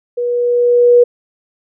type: tone with level ramp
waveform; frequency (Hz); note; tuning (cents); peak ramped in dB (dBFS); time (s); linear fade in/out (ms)
sine; 483.9; B4; -35; -15 to -3; 0.17-1.04; 10
effects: none